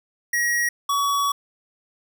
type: tone pair in turn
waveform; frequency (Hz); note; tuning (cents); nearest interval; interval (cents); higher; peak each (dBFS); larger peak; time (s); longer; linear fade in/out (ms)
square; 1900 / 1129.7; A#6 / C#6; +33 / +32; major sixth; 901; first; -20; neither; 0.33-0.69 / 0.89-1.32; second; 5
effects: none